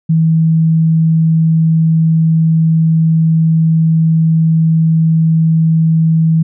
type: tone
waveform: sine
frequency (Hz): 161.5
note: E3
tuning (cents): -35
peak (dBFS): -7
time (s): 0.09-6.43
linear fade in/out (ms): 10
effects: none

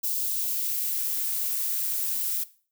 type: noise with high-pass filter sweep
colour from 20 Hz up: violet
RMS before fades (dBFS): -28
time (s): 0.03-2.44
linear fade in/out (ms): 10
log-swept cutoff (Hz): 4200 to 280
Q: 0.98
effects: noise-tail reverb RT60 0.4 s tail -17 dB re dry

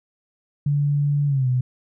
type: tone with pitch glide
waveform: sine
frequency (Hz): 144.4 to 126.44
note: D3 to B2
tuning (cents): -29 to +41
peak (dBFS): -17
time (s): 0.66-1.61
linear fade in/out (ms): 5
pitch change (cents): -230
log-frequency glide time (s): 1.27-1.48
effects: none

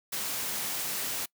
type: noise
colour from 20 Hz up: white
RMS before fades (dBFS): -33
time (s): 0.12-1.26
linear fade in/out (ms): 10
effects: noise-tail reverb RT60 0.1 s tail -24 dB re dry + high-pass 100 Hz 12 dB/octave

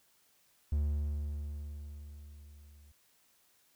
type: tone with level ramp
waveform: triangle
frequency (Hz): 73.42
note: D2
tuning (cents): 0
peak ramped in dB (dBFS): -25 to -54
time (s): 0.72-2.92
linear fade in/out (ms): 5
effects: white hiss -69 dBFS RMS until 3.75 s

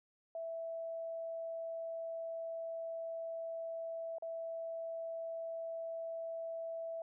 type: tone with dropouts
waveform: sine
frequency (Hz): 659.3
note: E5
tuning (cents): 0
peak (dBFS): -39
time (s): 0.35-7.02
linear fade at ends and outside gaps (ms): 2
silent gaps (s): 4.184-4.223
effects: none

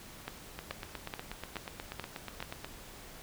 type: two click trains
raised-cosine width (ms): 0.3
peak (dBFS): -23 / -21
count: 18 / 6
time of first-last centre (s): 0.59-2.646 / 0.28-2.426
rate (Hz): 8.27 / 2.33
effects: pink hiss -50 dBFS RMS until 3.22 s

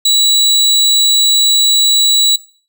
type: tone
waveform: 30% pulse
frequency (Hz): 3922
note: B7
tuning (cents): -13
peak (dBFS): -6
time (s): 0.05-2.36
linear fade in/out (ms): 5
effects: noise-tail reverb RT60 0.4 s tail -17 dB re dry

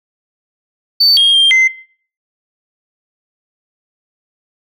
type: tone with pitch steps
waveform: sine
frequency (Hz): 4541 / 3244 / 3188 / 2068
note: C#8 / G#7 / G7 / C7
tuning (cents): +41 / -41 / +28 / -21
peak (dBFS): -4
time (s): 1-1.68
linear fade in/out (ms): 10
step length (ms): 170
effects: noise-tail reverb RT60 0.5 s tail -21 dB re dry + tanh soft clip ceiling -5 dBFS

